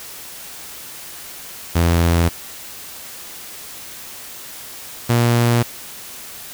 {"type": "tone pair in turn", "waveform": "sawtooth", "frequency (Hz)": [84.7, 118.68], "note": ["E2", "A#2"], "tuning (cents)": [48, 31], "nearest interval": "tritone", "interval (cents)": 583, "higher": "second", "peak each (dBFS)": -9, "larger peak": "neither", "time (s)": [[1.75, 2.29], [5.09, 5.63]], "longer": "neither", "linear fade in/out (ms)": 10, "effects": ["white hiss -35 dBFS RMS until 6.53 s"]}